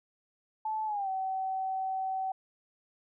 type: tone with pitch glide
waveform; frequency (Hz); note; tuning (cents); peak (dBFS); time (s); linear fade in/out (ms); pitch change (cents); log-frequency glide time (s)
sine; 870 to 761.8; A5 to G5; -20 to -50; -30; 0.65-2.32; 5; -230; 0.86-1.09
effects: none